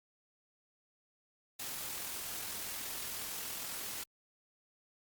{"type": "noise with amplitude modulation", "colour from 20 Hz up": "white", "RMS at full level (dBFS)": -40, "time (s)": [1.59, 4.04], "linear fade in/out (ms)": 10, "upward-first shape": "sine", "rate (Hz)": 41.9, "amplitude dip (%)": 30, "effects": ["Opus 48 kbps"]}